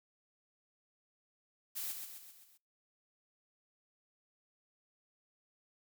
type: noise with echo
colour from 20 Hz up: blue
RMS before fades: -40 dBFS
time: 1.75-1.93 s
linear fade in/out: 20 ms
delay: 130 ms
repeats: 5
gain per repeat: -5 dB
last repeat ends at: 2.58 s
effects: noise-tail reverb RT60 0.3 s tail -26 dB re dry